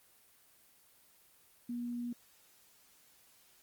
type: tone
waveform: sine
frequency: 240.3 Hz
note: B3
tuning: 47 cents flat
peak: -36 dBFS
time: 1.69-2.13 s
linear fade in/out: 5 ms
effects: white hiss -65 dBFS RMS until 3.62 s + Opus 24 kbps